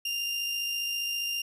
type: tone with amplitude modulation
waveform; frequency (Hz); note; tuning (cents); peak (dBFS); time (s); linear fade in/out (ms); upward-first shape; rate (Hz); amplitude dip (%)
30% pulse; 2794; F7; 0; -25; 0.05-1.42; 5; sine; 54.9; 30
effects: resampled to 32000 Hz